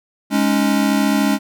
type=chord; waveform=square; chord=Ab suspended fourth; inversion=none; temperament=equal; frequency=207.7 / 277.2 / 311.1 Hz; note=Ab3 / Db4 / Eb4; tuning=0 / 0 / 0 cents; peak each=-18 / -18 / -24 dBFS; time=0.3-1.39 s; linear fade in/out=50 ms; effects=none